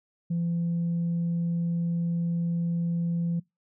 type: tone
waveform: sine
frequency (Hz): 170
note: F3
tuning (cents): -46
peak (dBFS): -23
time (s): 0.3-3.4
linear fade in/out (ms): 10
effects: noise-tail reverb RT60 0.2 s tail -25 dB re dry + tanh soft clip ceiling -22 dBFS